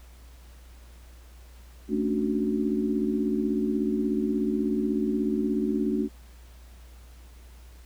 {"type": "chord", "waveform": "sine", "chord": "D major seventh", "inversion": "second", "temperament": "equal", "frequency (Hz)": [220, 277.2, 293.7, 370], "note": ["A3", "C#4", "D4", "F#4"], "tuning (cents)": [0, 0, 0, 0], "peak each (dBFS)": [-27, -31, -29, -30], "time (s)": [1.88, 6.09], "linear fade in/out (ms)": 50, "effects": ["added 60 Hz sine -46 dBFS peak until 7.85 s", "pink hiss -57 dBFS RMS until 7.85 s"]}